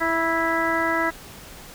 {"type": "harmonic tone with a mistuned harmonic", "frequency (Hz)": 329.6, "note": "E4", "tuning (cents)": 0, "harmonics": [1, 2, 3, 4, 5, 6], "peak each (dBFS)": [-27, -27, -27, -27, -27, -27], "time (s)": [0, 1.11], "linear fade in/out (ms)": 20, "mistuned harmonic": 3, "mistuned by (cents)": -16, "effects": ["pink hiss -42 dBFS RMS until 1.74 s"]}